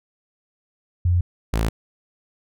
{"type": "tone pair in turn", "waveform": ["sine", "sawtooth"], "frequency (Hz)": [88.2, 55.24], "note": ["F2", "A1"], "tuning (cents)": [18, 8], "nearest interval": "minor sixth", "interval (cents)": 810, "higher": "first", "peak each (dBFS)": -15, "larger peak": "neither", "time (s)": [[1.05, 1.21], [1.53, 1.69]], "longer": "neither", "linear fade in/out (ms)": 5, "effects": []}